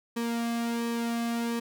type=tone with flanger; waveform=sawtooth; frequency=233.5 Hz; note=A#3; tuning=3 cents sharp; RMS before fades=-30 dBFS; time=0.16-1.6 s; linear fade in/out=10 ms; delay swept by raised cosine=1.4 to 2.11 ms; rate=1.4 Hz; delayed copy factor=-0.6; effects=none